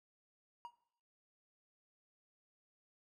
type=tone with exponential decay; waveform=triangle; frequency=950 Hz; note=A#5; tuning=33 cents sharp; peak=-40 dBFS; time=0.65-0.77 s; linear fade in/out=0 ms; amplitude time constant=24 ms; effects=noise-tail reverb RT60 0.6 s tail -17 dB re dry